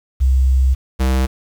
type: tone pair in turn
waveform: sine / square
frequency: 65.41 / 65.17 Hz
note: C2 / C2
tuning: 0 / -6 cents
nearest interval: unison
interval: 6 cents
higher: first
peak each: -10 / -14 dBFS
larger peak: first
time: 0.2-0.75 / 0.99-1.27 s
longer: first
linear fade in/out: 20 ms
effects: 7-bit